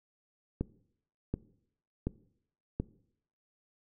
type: click train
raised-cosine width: 3 ms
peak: -18 dBFS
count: 4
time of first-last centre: 0.61-2.8 s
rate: 1.37 Hz
effects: noise-tail reverb RT60 0.7 s tail -20 dB re dry